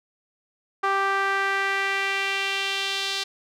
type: tone with band-pass filter sweep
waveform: sawtooth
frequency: 392 Hz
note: G4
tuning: in tune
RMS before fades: -25 dBFS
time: 0.83-3.24 s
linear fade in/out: 10 ms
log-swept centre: 1200 to 4000 Hz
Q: 2.1
effects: none